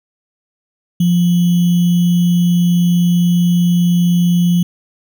sine tone with sample-and-hold, 174.61 Hz, F3, in tune, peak -9 dBFS, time 1-4.63 s, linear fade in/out 5 ms, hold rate 3150 Hz, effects none

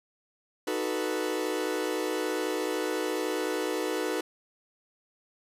40% pulse chord, B dominant seventh, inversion first, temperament equal, 311.1 / 370 / 440 / 493.9 Hz, D#4 / F#4 / A4 / B4, 0 / 0 / 0 / 0 cents, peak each -33 dBFS, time 0.67-4.21 s, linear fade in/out 5 ms, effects resampled to 32000 Hz + 10-bit

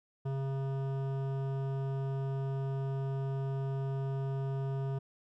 sine tone with hard clipping, 135.6 Hz, C#3, 38 cents flat, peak -34 dBFS, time 0.25-4.99 s, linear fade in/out 10 ms, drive 14 dB, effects none

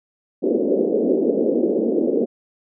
white band-pass noise, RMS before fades -19 dBFS, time 0.42-2.26 s, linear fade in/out 20 ms, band 220 to 510 Hz, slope 48 dB/octave, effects none

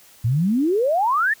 sine exponential sweep, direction up, 107.4 to 1864.7 Hz, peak -16 dBFS, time 0.24-1.34 s, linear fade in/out 10 ms, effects white hiss -50 dBFS RMS until 1.4 s

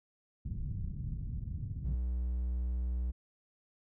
white low-pass noise, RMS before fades -38 dBFS, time 0.45-1.95 s, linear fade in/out 5 ms, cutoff 140 Hz, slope 24 dB/octave
triangle tone, 61.3 Hz, B1, 12 cents flat, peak -29 dBFS, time 1.84-3.12 s, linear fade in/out 20 ms
effects none

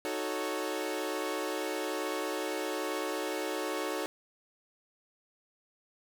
sawtooth chord, D# half-diminished seventh, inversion none, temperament equal, 311.1 / 370 / 440 / 554.4 Hz, D#4 / F#4 / A4 / C#5, 0 / 0 / 0 / 0 cents, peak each -34 dBFS, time 0.05-4.06 s, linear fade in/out 0 ms, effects none

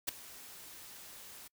white noise with ADSR envelope, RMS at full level -31 dBFS, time 0.07-1.48 s, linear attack 18 ms, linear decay 6 ms, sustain -20 dB, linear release 10 ms, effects noise-tail reverb RT60 0.1 s tail -26 dB re dry

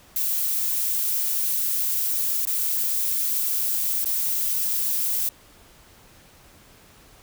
violet noise with dropouts, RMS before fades -24 dBFS, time 0.16-5.29 s, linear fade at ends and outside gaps 2 ms, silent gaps 2.453-2.471 / 4.044-4.057 s, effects pink hiss -52 dBFS RMS until 7.22 s

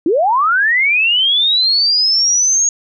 sine linear sweep, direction up, 293.7 to 6645 Hz, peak -10 dBFS, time 0.06-2.69 s, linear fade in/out 2 ms, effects none

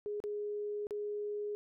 sine tone with dropouts, 415.3 Hz, G#4, in tune, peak -35 dBFS, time 0.06-1.55 s, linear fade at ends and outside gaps 0 ms, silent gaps 0.202-0.239 / 0.869-0.908 s, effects none

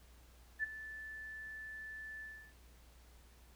sine tone with ADSR envelope, 1752 Hz, A6, 8 cents flat, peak -31 dBFS, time 0.59-2.54 s, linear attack 44 ms, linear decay 16 ms, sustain -14 dB, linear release 320 ms, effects added 60 Hz sine -60 dBFS peak until 3.55 s + pink hiss -66 dBFS RMS until 3.55 s

